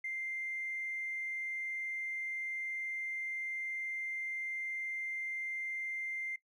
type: tone with tanh clipping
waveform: triangle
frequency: 2093 Hz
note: C7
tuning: in tune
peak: -36 dBFS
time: 0.04-6.36 s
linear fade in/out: 5 ms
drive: 1 dB
effects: noise-tail reverb RT60 0.1 s tail -17 dB re dry